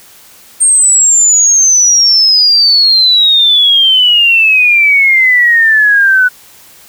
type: exponential sweep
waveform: sine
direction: down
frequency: 8670 to 1480 Hz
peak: -4 dBFS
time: 0.6-6.29 s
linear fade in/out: 20 ms
effects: white hiss -39 dBFS RMS until 6.88 s